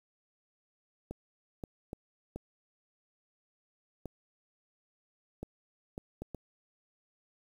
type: clicks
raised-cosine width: 2 ms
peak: -26 dBFS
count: 9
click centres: 1.11 / 1.638 / 1.931 / 2.36 / 4.057 / 5.43 / 5.979 / 6.22 / 6.347 s
effects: 9-bit